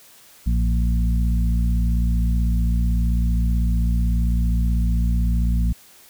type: harmonic tone with a mistuned harmonic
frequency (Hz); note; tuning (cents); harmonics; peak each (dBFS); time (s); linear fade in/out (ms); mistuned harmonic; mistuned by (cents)
58.27; A#1; 0; 1 / 2 / 3 / 4; -17 / -28 / -26 / -31; 0.46-5.73; 10; 2; -39
effects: white hiss -49 dBFS RMS until 6.09 s